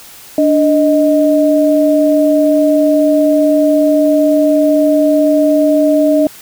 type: tone pair together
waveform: sine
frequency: 293.7 / 622.3 Hz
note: D4 / D#5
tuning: 0 / 0 cents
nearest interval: octave + minor second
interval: 1300 cents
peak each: -10 dBFS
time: 0.38-6.27 s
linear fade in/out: 2 ms
effects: white hiss -36 dBFS RMS until 6.41 s